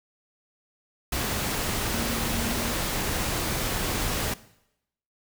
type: tone in noise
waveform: sine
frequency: 230.2 Hz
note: A#3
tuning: 22 cents flat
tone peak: -32 dBFS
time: 1.94-2.72 s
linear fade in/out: 5 ms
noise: pink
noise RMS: -28 dBFS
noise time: 1.12-4.34 s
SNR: -7 dB
effects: noise-tail reverb RT60 0.8 s tail -18 dB re dry